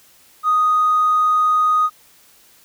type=tone with tanh clipping; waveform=triangle; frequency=1244.5 Hz; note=D#6; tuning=in tune; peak=-12 dBFS; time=0.43-1.9 s; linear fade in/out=50 ms; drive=1 dB; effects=white hiss -51 dBFS RMS until 2.64 s